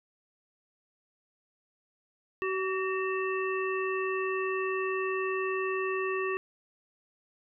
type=harmonic tone with a mistuned harmonic; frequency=380 Hz; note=F#4; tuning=46 cents sharp; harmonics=1 / 3 / 5 / 7; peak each=-30 / -35 / -37 / -38 dBFS; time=2.42-6.37 s; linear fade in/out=0 ms; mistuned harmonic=5; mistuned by=-60 cents; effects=none